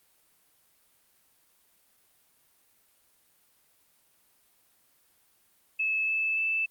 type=tone with pitch steps; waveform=sine; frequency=2604 / 2621 / 2637 Hz; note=E7 / E7 / E7; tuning=-22 / -11 / 0 cents; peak=-25 dBFS; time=5.79-6.66 s; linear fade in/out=10 ms; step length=290 ms; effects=white hiss -66 dBFS RMS until 6.7 s + Opus 32 kbps